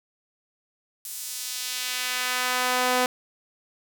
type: tone with high-pass filter sweep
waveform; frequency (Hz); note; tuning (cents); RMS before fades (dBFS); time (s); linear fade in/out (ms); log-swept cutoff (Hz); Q
sawtooth; 251.2; B3; +30; -27; 1.05-3.06; 2; 9300 to 520; 0.85
effects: none